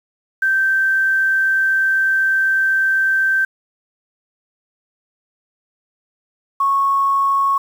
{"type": "tone pair in turn", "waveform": "sine", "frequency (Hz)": [1558, 1101.7], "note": ["G6", "C#6"], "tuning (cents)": [-11, -11], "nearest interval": "tritone", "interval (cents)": 600, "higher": "first", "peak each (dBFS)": -13, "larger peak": "neither", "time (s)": [[0.42, 3.45], [6.6, 7.58]], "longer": "first", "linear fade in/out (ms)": 5, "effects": ["7-bit"]}